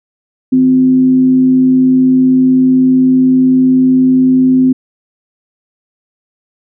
sine tone with frequency modulation, 257.9 Hz, C4, 25 cents flat, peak -5 dBFS, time 0.52-4.73 s, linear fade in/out 10 ms, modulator 99.8 Hz, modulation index 0.21, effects none

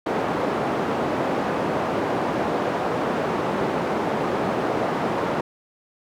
white band-pass noise, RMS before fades -24 dBFS, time 0.06-5.41 s, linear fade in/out 5 ms, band 170 to 730 Hz, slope 12 dB/octave, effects none

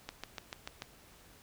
click train, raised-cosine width 0.2 ms, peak -22 dBFS, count 6, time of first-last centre 0.09-0.821 s, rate 6.84 Hz, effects pink hiss -59 dBFS RMS until 1.42 s

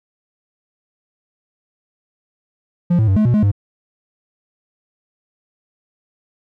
triangle tone with pitch steps, 174.3 / 109.8 / 96.2 / 214.1 / 121.2 / 211.3 / 100.9 Hz, F3 / A2 / G2 / A3 / B2 / G#3 / G#2, -3 / -3 / -32 / -47 / -32 / +30 / -49 cents, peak -9 dBFS, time 2.9-3.516 s, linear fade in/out 10 ms, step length 88 ms, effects none

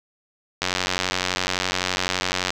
click train, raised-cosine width 0.2 ms, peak -4 dBFS, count 174, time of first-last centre 0.62-2.505 s, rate 91.8 Hz, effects none

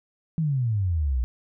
sine exponential sweep, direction down, 167 to 58 Hz, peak -21 dBFS, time 0.38-1.24 s, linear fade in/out 0 ms, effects none

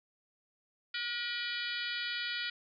harmonic tone with a mistuned harmonic, 479.2 Hz, A#4, 48 cents sharp, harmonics 3 / 4 / 5 / 6 / 7 / 8 / 9 / 10, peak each -40 / -41 / -42 / -43 / -43 / -44 / -45 / -45 dBFS, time 0.94-2.5 s, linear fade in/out 5 ms, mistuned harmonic 6, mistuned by +72 cents, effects none

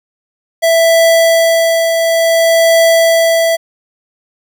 square tone with tremolo, 661 Hz, E5, 5 cents sharp, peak -6 dBFS, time 0.62-3.57 s, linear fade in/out 20 ms, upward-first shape triangle, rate 0.57 Hz, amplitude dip 45%, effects none

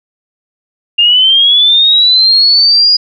sine linear sweep, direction up, 2794 to 4911 Hz, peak -4 dBFS, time 0.98-2.97 s, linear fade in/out 10 ms, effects none

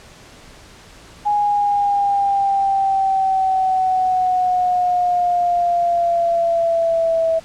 sine exponential sweep, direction down, 830.6 to 651 Hz, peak -14 dBFS, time 1.25-7.4 s, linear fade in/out 20 ms, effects pink hiss -43 dBFS RMS until 7.44 s + low-pass 8000 Hz 12 dB/octave

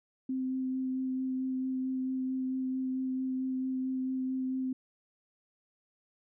sine tone with vibrato, 260 Hz, C4, 11 cents flat, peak -30 dBFS, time 0.29-4.73 s, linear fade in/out 5 ms, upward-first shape sine, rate 4.5 Hz, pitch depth 10 cents each way, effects none

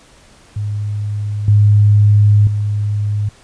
sine tone with level steps, 103.83 Hz, G#2, in tune, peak -17 / -6 / -14 dBFS, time 0.56-3.29 s, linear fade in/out 5 ms, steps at 1.48 / 2.47 s, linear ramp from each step 2 ms, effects pink hiss -46 dBFS RMS until 3.43 s + resampled to 22050 Hz

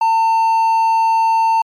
triangle tone, 900 Hz, A5, 39 cents sharp, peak -9 dBFS, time 0.01-1.62 s, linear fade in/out 5 ms, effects MP3 96 kbps

